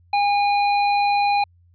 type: tone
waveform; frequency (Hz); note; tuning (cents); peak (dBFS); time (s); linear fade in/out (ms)
square; 814; G#5; -35; -17; 0.13-1.44; 5
effects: added 87 Hz sine -52 dBFS peak until 1.74 s + resampled to 11025 Hz